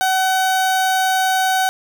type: tone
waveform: 30% pulse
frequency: 755 Hz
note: F#5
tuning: 35 cents sharp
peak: -12 dBFS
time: 0.01-1.69 s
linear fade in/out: 0 ms
effects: none